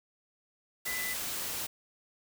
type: tone in noise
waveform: sine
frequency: 2000 Hz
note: B6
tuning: 21 cents sharp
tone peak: -35 dBFS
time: 0.86-1.14 s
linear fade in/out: 10 ms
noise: white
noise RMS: -36 dBFS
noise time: 0.85-1.67 s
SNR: -2 dB
effects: none